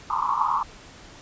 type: band-pass noise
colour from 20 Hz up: white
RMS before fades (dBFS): -24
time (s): 0.1-0.63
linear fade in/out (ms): 2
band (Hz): 880 to 1200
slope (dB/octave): 96
effects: pink hiss -46 dBFS RMS until 1.21 s + resampled to 16000 Hz